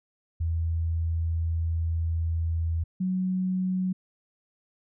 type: tone pair in turn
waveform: sine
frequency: 82.41 / 185.44 Hz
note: E2 / F#3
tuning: 0 / +4 cents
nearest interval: octave + major second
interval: 1404 cents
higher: second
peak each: -24 dBFS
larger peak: neither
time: 0.4-2.84 / 3-3.93 s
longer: first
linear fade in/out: 10 ms
effects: none